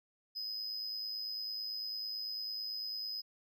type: tone with amplitude modulation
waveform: triangle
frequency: 5040 Hz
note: D#8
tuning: 21 cents sharp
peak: -34 dBFS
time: 0.35-3.22 s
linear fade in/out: 20 ms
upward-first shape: sine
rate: 109 Hz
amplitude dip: 55%
effects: none